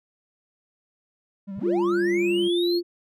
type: tone with vibrato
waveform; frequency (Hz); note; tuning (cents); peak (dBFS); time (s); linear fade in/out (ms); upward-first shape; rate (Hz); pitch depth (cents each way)
triangle; 196; G3; 0; -29; 1.47-2.49; 20; square; 12; 31
type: linear sweep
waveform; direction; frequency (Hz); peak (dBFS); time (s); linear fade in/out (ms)
triangle; up; 32.7 to 4435; -27; 1.56-2.81; 50
type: tone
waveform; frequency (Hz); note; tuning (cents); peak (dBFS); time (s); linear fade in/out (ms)
sine; 348.1; F4; -6; -20; 1.62-2.83; 50
effects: none